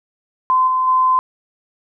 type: tone with level steps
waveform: sine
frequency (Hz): 1029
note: C6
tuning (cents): -29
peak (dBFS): -11 / -14 / -11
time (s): 0.5-1.19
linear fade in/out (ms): 0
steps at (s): 0.67 / 0.87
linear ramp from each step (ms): 10
effects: none